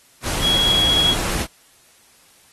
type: tone in noise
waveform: sine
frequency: 3322 Hz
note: G#7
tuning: in tune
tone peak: -15 dBFS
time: 0.41-1.16 s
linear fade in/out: 50 ms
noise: pink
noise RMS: -24 dBFS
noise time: 0.22-1.47 s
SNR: +6 dB
effects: white hiss -53 dBFS RMS until 2.52 s + AAC 32 kbps